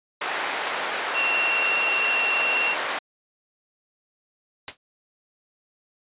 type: band-pass noise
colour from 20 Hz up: white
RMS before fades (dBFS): -28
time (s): 0.21-2.99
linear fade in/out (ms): 5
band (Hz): 510 to 2000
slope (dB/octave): 12
type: tone with vibrato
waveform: sine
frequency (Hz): 2735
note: F7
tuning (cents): -37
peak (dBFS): -21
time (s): 1.13-2.76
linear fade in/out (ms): 50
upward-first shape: square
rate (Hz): 19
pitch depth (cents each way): 12
type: noise with exponential decay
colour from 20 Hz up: white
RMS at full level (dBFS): -26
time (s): 4.68-4.77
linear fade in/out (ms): 1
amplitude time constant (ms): 19
effects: resampled to 8000 Hz